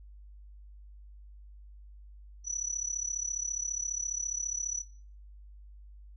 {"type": "tone with amplitude modulation", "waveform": "sine", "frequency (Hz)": 5920, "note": "F#8", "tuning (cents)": 0, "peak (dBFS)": -28, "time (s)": [2.44, 4.84], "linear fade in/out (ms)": 50, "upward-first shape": "sine", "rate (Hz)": 34.7, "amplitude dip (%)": 85, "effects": ["noise-tail reverb RT60 0.5 s tail -22 dB re dry", "added 50 Hz sine -48 dBFS peak until 6.16 s"]}